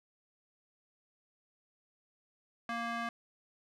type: tone with band-pass filter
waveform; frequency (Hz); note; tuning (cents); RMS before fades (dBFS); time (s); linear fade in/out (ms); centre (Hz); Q
square; 233.1; A#3; 0; -37; 2.69-3.09; 2; 1400; 1.2
effects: none